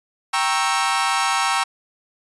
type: chord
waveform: sawtooth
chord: G diminished seventh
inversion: none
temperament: equal with one note detuned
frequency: 784 / 932.3 / 1098.5 / 1318.5 Hz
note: G5 / Bb5 / Db6 / Fb6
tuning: 0 / 0 / -16 / 0 cents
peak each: -20 dBFS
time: 0.33-1.64 s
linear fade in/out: 10 ms
effects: resampled to 24000 Hz